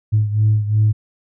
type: beating tone pair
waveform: sine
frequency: 106.3 / 109.1 Hz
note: G#2 / A2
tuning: +41 / -14 cents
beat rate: 2.8 Hz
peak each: -13 / -18 dBFS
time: 0.12-0.93 s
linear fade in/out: 20 ms
effects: tanh soft clip ceiling -7 dBFS